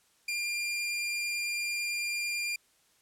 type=tone; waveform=sawtooth; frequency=2397 Hz; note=D7; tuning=35 cents sharp; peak=-27 dBFS; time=0.28-2.56 s; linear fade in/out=5 ms; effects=white hiss -67 dBFS RMS until 3.01 s + low-pass 11000 Hz 12 dB/octave